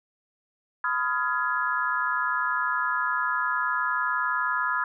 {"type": "chord", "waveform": "sine", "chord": "F half-diminished seventh", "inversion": "second", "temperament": "just", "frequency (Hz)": [1005.8, 1257.2, 1396.9, 1676.3], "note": ["Cb6", "Eb6", "F6", "Ab6"], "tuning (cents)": [31, 18, 0, 16], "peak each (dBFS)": -29, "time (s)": [0.84, 4.84], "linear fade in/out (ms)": 2, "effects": []}